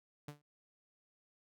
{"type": "tone with exponential decay", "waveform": "sawtooth", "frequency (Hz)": 146.83, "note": "D3", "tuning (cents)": 0, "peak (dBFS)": -39, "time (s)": [0.28, 0.42], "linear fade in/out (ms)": 5, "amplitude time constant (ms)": 30, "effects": []}